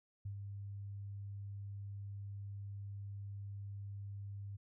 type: tone with ADSR envelope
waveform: sine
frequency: 100 Hz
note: G2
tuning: 35 cents sharp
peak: -39 dBFS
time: 0.25-4.57 s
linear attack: 8 ms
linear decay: 88 ms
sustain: -4 dB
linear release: 14 ms
effects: none